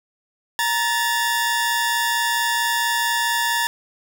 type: tone pair together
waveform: sawtooth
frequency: 932.3 / 1740.2 Hz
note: A#5 / A6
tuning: 0 / -20 cents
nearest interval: major seventh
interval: 1080 cents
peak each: -18 dBFS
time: 0.59-3.67 s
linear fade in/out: 0 ms
effects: none